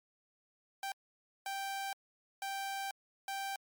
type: tone bursts at uneven times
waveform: sawtooth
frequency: 784 Hz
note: G5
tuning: in tune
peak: -33 dBFS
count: 4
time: 0.83-0.92 / 1.46-1.93 / 2.42-2.91 / 3.28-3.56 s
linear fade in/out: 2 ms
effects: MP3 96 kbps